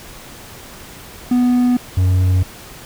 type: tone pair in turn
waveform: triangle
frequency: 246.9 / 92.22 Hz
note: B3 / F#2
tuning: 0 / -5 cents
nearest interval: octave + perfect fourth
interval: 1705 cents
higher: first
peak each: -9 dBFS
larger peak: neither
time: 1.31-1.77 / 1.97-2.43 s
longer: neither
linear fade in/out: 5 ms
effects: pink hiss -37 dBFS RMS until 2.85 s